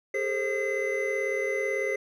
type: tone cluster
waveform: triangle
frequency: 406.1 / 444.2 / 530 / 2043 Hz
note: G#4 / A4 / C5 / C7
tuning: -39 / +16 / +22 / -42 cents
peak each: -29 / -33 / -29 / -29 dBFS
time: 0.14-1.96 s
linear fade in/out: 5 ms
effects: none